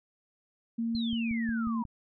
sine tone with pitch glide, 230 to 227.6 Hz, A#3 to A#3, -23 to -41 cents, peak -28 dBFS, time 0.78-1.83 s, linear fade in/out 10 ms, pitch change -18 cents, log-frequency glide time 1.14-1.67 s
sine exponential sweep, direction down, 4234 to 932.3 Hz, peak -37 dBFS, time 0.95-1.84 s, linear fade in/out 2 ms
click train, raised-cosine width 5 ms, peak -31 dBFS, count 6, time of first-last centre 0.95-1.853 s, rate 5.54 Hz
effects none

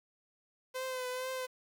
sawtooth tone with vibrato, 511 Hz, C5, 41 cents flat, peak -32 dBFS, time 0.74-1.47 s, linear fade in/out 20 ms, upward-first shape triangle, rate 2.2 Hz, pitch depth 38 cents each way, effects 10-bit

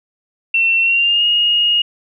sine tone with pitch glide, 2703 to 2864 Hz, E7 to F7, +43 to +43 cents, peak -11 dBFS, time 0.54-1.82 s, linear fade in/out 5 ms, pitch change +100 cents, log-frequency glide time 0.81-1.25 s, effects none

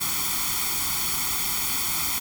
white noise with comb filter, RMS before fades -26 dBFS, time 0-2.2 s, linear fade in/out 20 ms, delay 0.89 ms, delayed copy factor +0.95, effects none

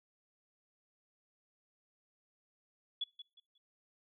sine tone with echo, 3403 Hz, G#7, 41 cents sharp, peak -33 dBFS, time 3.01-3.04 s, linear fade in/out 5 ms, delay 180 ms, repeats 3, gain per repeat -12 dB, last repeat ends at 3.58 s, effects noise-tail reverb RT60 0.3 s tail -24 dB re dry

